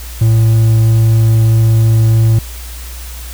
triangle tone, 112.3 Hz, A2, 36 cents sharp, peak -4 dBFS, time 0.21-2.39 s, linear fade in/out 5 ms, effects added 60 Hz sine -25 dBFS peak until 3.33 s + white hiss -32 dBFS RMS until 3.33 s

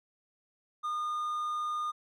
triangle tone, 1219 Hz, D#6, 36 cents flat, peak -29 dBFS, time 0.83-1.92 s, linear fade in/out 20 ms, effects none

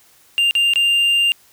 triangle tone with dropouts, 2794 Hz, F7, in tune, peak -11 dBFS, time 0.38-1.32 s, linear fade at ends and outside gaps 0 ms, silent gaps 0.51-0.552 / 0.736-0.758 s, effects white hiss -52 dBFS RMS until 1.52 s

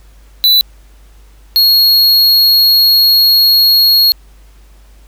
square tone pair in turn, 3979 / 4306 Hz, B7 / C8, +12 / +49 cents, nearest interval minor second, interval 137 cents, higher second, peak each -6 dBFS, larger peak neither, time 0.44-0.61 / 1.56-4.12 s, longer second, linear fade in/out 0 ms, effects added 50 Hz sine -38 dBFS peak until 5.07 s + pink hiss -50 dBFS RMS until 5.07 s

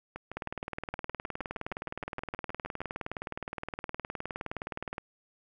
two click trains, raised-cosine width 0.5 ms, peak -24 / -20 dBFS, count 18 / 90, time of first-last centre 0.16-2.816 / 0.37-4.981 s, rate 6.4 / 19.3 Hz, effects none

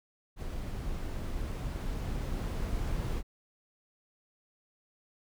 brown noise with level ramp, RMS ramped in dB -37 to -32 dBFS, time 0.36-3.23 s, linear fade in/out 50 ms, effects none

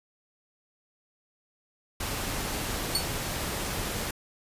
pink noise, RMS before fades -32 dBFS, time 2-4.11 s, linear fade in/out 5 ms
sawtooth tone with exponential decay, 4435 Hz, C#8, in tune, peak -18 dBFS, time 2.95-3.09 s, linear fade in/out 2 ms, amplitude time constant 29 ms
effects resampled to 32000 Hz

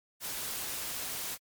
white noise, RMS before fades -37 dBFS, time 0.2-1.38 s, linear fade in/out 50 ms, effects MP3 96 kbps

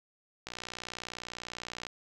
click train, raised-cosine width 0.2 ms, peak -22 dBFS, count 85, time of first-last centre 0.47-1.868 s, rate 60.1 Hz, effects none

